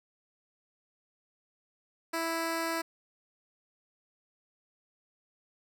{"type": "tone", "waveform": "10% pulse", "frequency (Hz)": 329.7, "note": "E4", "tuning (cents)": 0, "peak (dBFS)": -22, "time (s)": [2.13, 2.82], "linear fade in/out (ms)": 10, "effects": []}